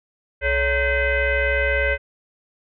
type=tone with frequency modulation; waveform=sine; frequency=1054 Hz; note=C6; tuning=12 cents sharp; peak=-17 dBFS; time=0.41-1.98 s; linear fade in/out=50 ms; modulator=495 Hz; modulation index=2.5; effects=none